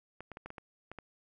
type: clicks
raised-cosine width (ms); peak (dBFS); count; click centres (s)
0.5; -29; 8; 0.206 / 0.317 / 0.371 / 0.46 / 0.504 / 0.582 / 0.916 / 0.987
effects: none